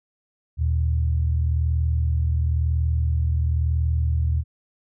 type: tone pair together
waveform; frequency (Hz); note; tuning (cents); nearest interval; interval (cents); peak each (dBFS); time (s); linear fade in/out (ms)
sine; 78.02 / 119; D#2 / A#2; +5 / +36; perfect fifth; 731; -19 / -26; 0.57-4.44; 50
effects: none